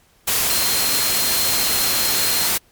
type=tone in noise; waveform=sine; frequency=4186 Hz; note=C8; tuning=in tune; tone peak=-24 dBFS; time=0.5-2.48 s; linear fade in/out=10 ms; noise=white; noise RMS=-19 dBFS; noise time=0.27-2.58 s; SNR=-8 dB; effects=pink hiss -56 dBFS RMS until 2.71 s + MP3 96 kbps